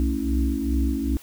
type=tone cluster; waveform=sine; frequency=62.5 / 65 / 223.1 / 276.8 / 325 Hz; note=B1 / C2 / A3 / C#4 / E4; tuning=+21 / -11 / +24 / -2 / -24 cents; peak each=-25 / -26 / -30 / -26 / -31 dBFS; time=0-1.17 s; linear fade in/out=0 ms; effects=white hiss -48 dBFS RMS until 1.22 s